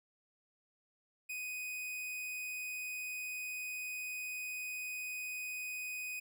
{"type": "tone", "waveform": "45% pulse", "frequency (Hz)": 2496, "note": "D#7", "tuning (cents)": 5, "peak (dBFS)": -39, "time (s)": [1.29, 6.2], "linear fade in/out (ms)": 10, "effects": []}